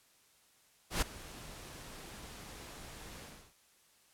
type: noise with ADSR envelope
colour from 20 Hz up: pink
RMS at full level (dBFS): -30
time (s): 0.9-3.54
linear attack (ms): 120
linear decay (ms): 8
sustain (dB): -19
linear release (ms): 330
effects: white hiss -67 dBFS RMS until 4.13 s + low-pass 12000 Hz 12 dB/octave